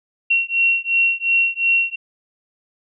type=beating tone pair; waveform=sine; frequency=2732 / 2734.8 Hz; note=F7 / F7; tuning=-39 / -37 cents; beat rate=2.8 Hz; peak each=-18 dBFS; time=0.3-1.96 s; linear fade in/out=10 ms; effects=none